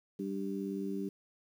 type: harmonic tone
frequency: 98 Hz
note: G2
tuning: in tune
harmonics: 2 / 3 / 4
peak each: -37 / -39 / -40 dBFS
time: 0.19-1.09 s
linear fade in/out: 5 ms
effects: 10-bit